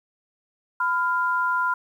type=tone pair together; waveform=sine; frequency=1003.9 / 1398 Hz; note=B5 / F6; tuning=+28 / +1 cents; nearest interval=tritone; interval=573 cents; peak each=-23 / -23 dBFS; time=0.8-1.74 s; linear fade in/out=5 ms; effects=9-bit